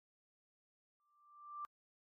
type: tone with exponential growth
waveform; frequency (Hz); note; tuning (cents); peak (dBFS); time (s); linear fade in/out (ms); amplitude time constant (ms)
sine; 1179; D6; +6; -40; 1-1.65; 0; 140
effects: MP3 64 kbps